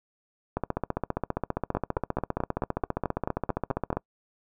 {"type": "two click trains", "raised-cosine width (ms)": 1, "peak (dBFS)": [-13, -13], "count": [52, 11], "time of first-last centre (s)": [[0.57, 3.97], [1.75, 3.929]], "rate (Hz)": [15, 4.59], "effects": ["noise-tail reverb RT60 0.1 s tail -24 dB re dry"]}